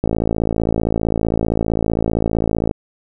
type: click train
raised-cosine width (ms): 2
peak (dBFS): -4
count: 149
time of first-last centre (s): 0.04-2.711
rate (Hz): 55.4
effects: none